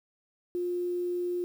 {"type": "tone with quantisation", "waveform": "sine", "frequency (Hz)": 354, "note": "F4", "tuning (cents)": 23, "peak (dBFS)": -28, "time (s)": [0.55, 1.44], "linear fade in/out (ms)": 0, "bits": 9, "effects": []}